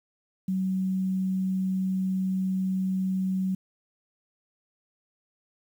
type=tone with quantisation; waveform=sine; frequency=188.4 Hz; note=F#3; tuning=32 cents sharp; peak=-24 dBFS; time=0.48-3.55 s; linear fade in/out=5 ms; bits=9; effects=none